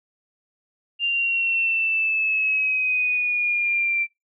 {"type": "exponential sweep", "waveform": "sine", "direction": "down", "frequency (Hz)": [2797, 2349], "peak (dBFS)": -19, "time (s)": [0.99, 4.07], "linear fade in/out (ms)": 50, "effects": ["noise-tail reverb RT60 0.2 s tail -24 dB re dry"]}